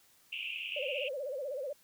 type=band-pass noise; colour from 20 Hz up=white; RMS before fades=-39 dBFS; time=0.32-1.09 s; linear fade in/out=10 ms; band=2500 to 2900 Hz; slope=96 dB/octave
type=tone with vibrato; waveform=sine; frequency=548 Hz; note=C#5; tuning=20 cents flat; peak=-35 dBFS; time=0.76-1.73 s; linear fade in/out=5 ms; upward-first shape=sine; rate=16 Hz; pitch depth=150 cents each way
effects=white hiss -65 dBFS RMS until 1.83 s